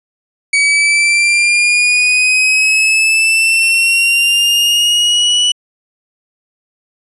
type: linear sweep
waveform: 40% pulse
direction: up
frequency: 2263 to 2960 Hz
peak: -8 dBFS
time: 0.53-5.52 s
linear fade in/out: 5 ms
effects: resampled to 24000 Hz